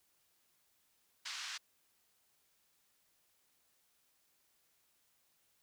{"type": "band-pass noise", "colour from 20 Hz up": "white", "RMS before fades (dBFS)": -44, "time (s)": [1.25, 1.58], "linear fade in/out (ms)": 10, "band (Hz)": [1100, 5800], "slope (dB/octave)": 24, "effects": ["white hiss -75 dBFS RMS until 5.62 s"]}